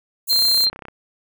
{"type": "high-pass noise", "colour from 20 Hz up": "white", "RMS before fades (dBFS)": -25, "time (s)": [0.27, 0.66], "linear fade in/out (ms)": 20, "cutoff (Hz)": 6700, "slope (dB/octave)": 96}
{"type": "tone", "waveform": "sine", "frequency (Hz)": 4161, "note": "C8", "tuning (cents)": -10, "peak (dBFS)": -14, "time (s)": [0.29, 0.7], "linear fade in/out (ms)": 20}
{"type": "click train", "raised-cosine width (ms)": 0.5, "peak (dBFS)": -20, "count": 19, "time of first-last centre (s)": [0.33, 0.884], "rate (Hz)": 32.5}
{"effects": []}